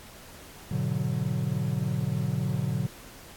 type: chord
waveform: triangle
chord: G# half-diminished seventh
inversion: none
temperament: equal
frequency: 103.83 / 123.47 / 146.83 / 185 Hz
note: G#2 / B2 / D3 / F#3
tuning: 0 / 0 / 0 / 0 cents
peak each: -33 / -28 / -28 / -30 dBFS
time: 0.71-2.87 s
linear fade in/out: 5 ms
effects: pink hiss -48 dBFS RMS until 3.36 s + AAC 64 kbps